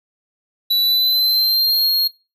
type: tone with pitch glide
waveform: square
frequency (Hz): 3951 to 4259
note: B7 to C8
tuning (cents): 0 to +30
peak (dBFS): -14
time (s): 0.7-2.08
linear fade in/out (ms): 10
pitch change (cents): +130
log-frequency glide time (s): 0.82-1.88
effects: noise-tail reverb RT60 0.3 s tail -25 dB re dry